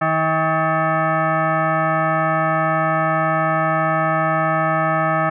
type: tone with frequency modulation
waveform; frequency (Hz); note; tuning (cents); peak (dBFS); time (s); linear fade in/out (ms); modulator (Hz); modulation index
sine; 320.3; E4; -50; -15; 0.01-5.3; 10; 479; 2.9
effects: none